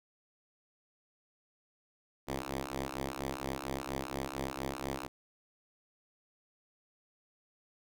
5% pulse ring-modulated tone, 67.3 Hz, C2, 49 cents sharp, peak -22 dBFS, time 2.27-5.08 s, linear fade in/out 20 ms, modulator 305 Hz, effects none

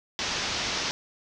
white low-pass noise, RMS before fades -30 dBFS, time 0.19-0.91 s, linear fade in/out 0 ms, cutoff 6100 Hz, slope 48 dB/octave, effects none

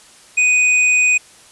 sine tone with tanh clipping, 2489 Hz, D#7, in tune, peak -12 dBFS, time 0.37-1.18 s, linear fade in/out 10 ms, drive 18 dB, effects white hiss -45 dBFS RMS until 1.51 s + resampled to 24000 Hz

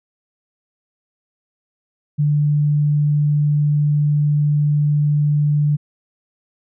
sine tone, 147.7 Hz, D3, 10 cents sharp, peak -13 dBFS, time 2.18-5.77 s, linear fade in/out 20 ms, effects none

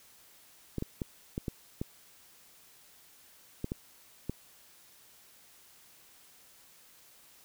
clicks, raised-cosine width 3 ms, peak -20 dBFS, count 9, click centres 0.783 / 0.824 / 1.018 / 1.379 / 1.482 / 1.815 / 3.644 / 3.719 / 4.296 s, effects white hiss -59 dBFS RMS until 7.44 s

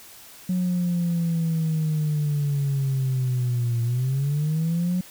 sine linear two-way sweep, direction down then up, 183.4 to 116.54 to 183.4 Hz, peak -19 dBFS, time 0.49-5.01 s, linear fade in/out 5 ms, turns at 3.82 s, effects tanh soft clip ceiling -18 dBFS + white hiss -46 dBFS RMS until 5.1 s

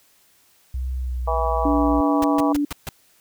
sine tone with pitch glide, 64.1 to 59.46 Hz, C2 to A#1, -35 to +35 cents, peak -23 dBFS, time 0.74-2.01 s, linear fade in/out 5 ms, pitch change -130 cents, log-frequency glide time 0.95-1.45 s
harmonic tone, 162.7 Hz, E3, 22 cents flat, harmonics 3 / 4 / 5 / 6 / 7, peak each -28 / -25 / -26 / -27 / -27 dBFS, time 1.27-2.53 s, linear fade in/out 10 ms
sine tone, 290 Hz, D4, 22 cents flat, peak -18 dBFS, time 1.65-2.65 s, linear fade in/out 5 ms
pink noise bursts, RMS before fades -29 dBFS, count 5, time 2.22-2.89 s, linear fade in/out 2 ms, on 22 ms, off 140 ms
effects white hiss -58 dBFS RMS until 3.2 s

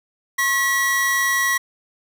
45% pulse tone pair together, 1082 / 1932.6 Hz, C#6 / B6, -42 / -38 cents, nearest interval minor seventh, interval 1004 cents, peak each -24 / -18 dBFS, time 0.38-1.58 s, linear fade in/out 10 ms, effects none

